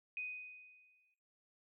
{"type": "tone with exponential decay", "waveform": "sine", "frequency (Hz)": 2496, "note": "D#7", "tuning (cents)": 5, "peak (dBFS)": -38, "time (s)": [0.17, 1.14], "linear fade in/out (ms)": 1, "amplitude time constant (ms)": 210, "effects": ["noise-tail reverb RT60 0.6 s tail -19 dB re dry"]}